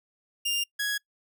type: tone pair in turn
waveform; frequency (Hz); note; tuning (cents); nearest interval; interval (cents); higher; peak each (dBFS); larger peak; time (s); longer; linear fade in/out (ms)
sawtooth; 2801 / 1665.5; F7 / G#6; +4 / +4; major sixth; 900; first; -22 / -23; first; 0.45-0.64 / 0.79-0.98; neither; 10
effects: noise-tail reverb RT60 0.1 s tail -24 dB re dry